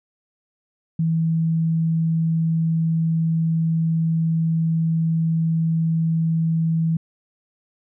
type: tone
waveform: sine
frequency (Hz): 162.9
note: E3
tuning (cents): -20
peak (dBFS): -17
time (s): 0.99-6.97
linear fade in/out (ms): 5
effects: none